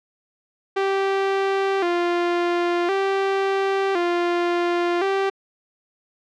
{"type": "tone with vibrato", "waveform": "sawtooth", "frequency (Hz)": 368.5, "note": "F#4", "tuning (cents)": -7, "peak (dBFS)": -15, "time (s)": [0.76, 5.3], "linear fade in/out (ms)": 10, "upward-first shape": "square", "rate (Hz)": 0.47, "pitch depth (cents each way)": 98, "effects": ["low-pass 3000 Hz 12 dB/octave"]}